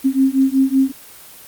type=beating tone pair; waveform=sine; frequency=264.7 / 270 Hz; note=C4 / C#4; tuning=+20 / -45 cents; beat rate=5.3 Hz; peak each=-15 dBFS; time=0.04-0.92 s; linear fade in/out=20 ms; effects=white hiss -40 dBFS RMS until 1.47 s + Opus 24 kbps